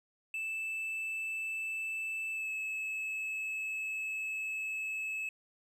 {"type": "tone with pitch glide", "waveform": "triangle", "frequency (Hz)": [2637, 2596], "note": ["E7", "E7"], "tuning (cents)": [0, -27], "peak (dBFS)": -33, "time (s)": [0.34, 5.29], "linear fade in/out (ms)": 2, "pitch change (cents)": -27, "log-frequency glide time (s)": [2.32, 2.5], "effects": []}